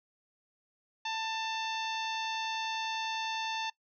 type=harmonic tone; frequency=890 Hz; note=A5; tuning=20 cents sharp; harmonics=1 / 2 / 3 / 4 / 5 / 6 / 7; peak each=-35 / -42 / -40 / -40 / -45 / -49 / -51 dBFS; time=1.05-3.7 s; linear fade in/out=5 ms; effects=noise-tail reverb RT60 0.1 s tail -22 dB re dry